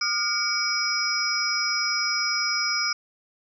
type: tone cluster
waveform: sine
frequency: 1224 / 1418 / 2272 / 5090 / 5620 Hz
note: D#6 / F6 / C#7 / D#8 / F8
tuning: -29 / +26 / +42 / +39 / +10 cents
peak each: -32 / -30 / -30 / -25 / -32 dBFS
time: 0.01-2.93 s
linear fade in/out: 5 ms
effects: none